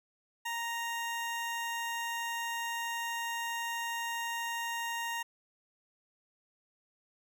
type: tone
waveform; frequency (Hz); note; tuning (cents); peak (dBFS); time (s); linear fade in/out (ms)
20% pulse; 932.3; A#5; 0; -29; 0.45-5.23; 10
effects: none